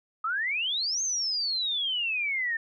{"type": "exponential two-way sweep", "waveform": "sine", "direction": "up then down", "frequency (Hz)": [1244.5, 6470, 1785], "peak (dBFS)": -26, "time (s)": [0.24, 2.57], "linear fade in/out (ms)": 5, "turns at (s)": 1.02, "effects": []}